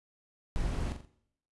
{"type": "noise with echo", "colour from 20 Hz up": "brown", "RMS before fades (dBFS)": -33, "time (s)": [0.56, 0.92], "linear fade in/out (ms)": 0, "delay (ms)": 43, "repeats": 3, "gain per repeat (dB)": -7, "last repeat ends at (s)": 1.049, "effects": ["noise-tail reverb RT60 0.7 s tail -18 dB re dry", "resampled to 24000 Hz"]}